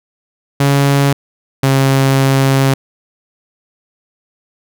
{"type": "tone pair in turn", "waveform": "sawtooth", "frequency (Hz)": [140, 135.31], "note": ["C#3", "C#3"], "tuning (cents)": [18, -41], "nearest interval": "minor second", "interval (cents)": 59, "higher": "first", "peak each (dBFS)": -5, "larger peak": "neither", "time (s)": [[0.6, 1.13], [1.63, 2.74]], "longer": "second", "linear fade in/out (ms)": 5, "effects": []}